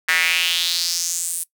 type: tone with high-pass filter sweep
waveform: square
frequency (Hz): 85.6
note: F2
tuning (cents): -34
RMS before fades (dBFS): -21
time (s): 0.08-1.44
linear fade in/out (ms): 10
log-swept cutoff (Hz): 1800 to 10000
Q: 3.6
effects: noise-tail reverb RT60 0.1 s tail -20 dB re dry